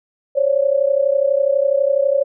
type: tone pair together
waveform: sine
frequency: 539.9 / 572 Hz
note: C#5 / D5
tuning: -46 / -46 cents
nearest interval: minor second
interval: 100 cents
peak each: -16 dBFS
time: 0.35-2.24 s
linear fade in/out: 20 ms
effects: none